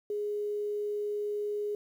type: tone with quantisation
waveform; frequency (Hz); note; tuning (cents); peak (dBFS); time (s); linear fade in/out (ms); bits
sine; 415.3; G#4; 0; -30; 0.1-1.75; 2; 10
effects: none